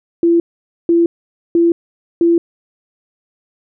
sine tone bursts, 338.7 Hz, E4, 47 cents sharp, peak -8 dBFS, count 4, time 0.23-2.38 s, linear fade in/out 2 ms, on 170 ms, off 490 ms, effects none

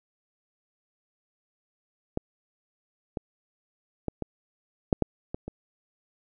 clicks, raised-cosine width 2 ms, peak -13 / -17 / -15 / -17 / -6 / -9 / -18 / -22 dBFS, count 8, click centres 2.174 / 3.172 / 4.083 / 4.223 / 4.928 / 5.023 / 5.345 / 5.48 s, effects none

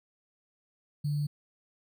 sine tone with sample-and-hold, 146.83 Hz, D3, in tune, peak -27 dBFS, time 1.04-1.27 s, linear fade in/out 10 ms, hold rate 4410 Hz, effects none

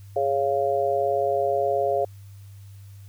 sine chord, Db major, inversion second, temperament just, 415.8 / 554.4 / 693 Hz, Ab4 / Db5 / F5, +2 / 0 / -14 cents, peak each -26 / -24 / -24 dBFS, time 0.16-2.05 s, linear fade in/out 5 ms, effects added 99 Hz sine -41 dBFS peak until 3.08 s + white hiss -59 dBFS RMS until 3.08 s

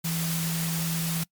sine tone in noise, 165.2 Hz, E3, 4 cents sharp, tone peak -27 dBFS, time 0.04-1.24 s, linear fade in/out 10 ms, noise white, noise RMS -32 dBFS, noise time 0.04-1.24 s, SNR +2 dB, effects noise-tail reverb RT60 0.1 s tail -24 dB re dry + MP3 96 kbps

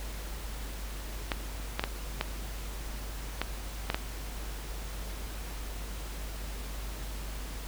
clicks, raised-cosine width 0.3 ms, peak -12 dBFS, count 7, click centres 1.318 / 1.795 / 1.839 / 2.211 / 3.416 / 3.901 / 3.945 s, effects added 50 Hz sine -37 dBFS peak until 7.67 s + pink hiss -44 dBFS RMS until 7.67 s

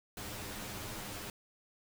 pink noise with comb filter, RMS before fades -43 dBFS, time 0.17-1.3 s, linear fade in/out 2 ms, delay 9.7 ms, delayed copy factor +0.75, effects none

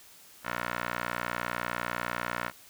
15% pulse tone with band-pass filter, 60 Hz, B1, 49 cents flat, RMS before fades -34 dBFS, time 0.43-2.52 s, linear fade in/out 50 ms, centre 1500 Hz, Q 1.7, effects white hiss -54 dBFS RMS until 2.69 s

